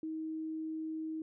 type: tone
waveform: sine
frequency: 316.8 Hz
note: D#4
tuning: 31 cents sharp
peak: -36 dBFS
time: 0.03-1.22 s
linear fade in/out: 2 ms
effects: none